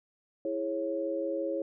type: chord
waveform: sine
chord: C# minor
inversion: first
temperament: equal with one note detuned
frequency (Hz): 329.6 / 415.3 / 547.4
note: E4 / G#4 / C#5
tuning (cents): 0 / 0 / -22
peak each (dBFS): -34 / -37 / -32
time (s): 0.45-1.62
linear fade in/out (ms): 2
effects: none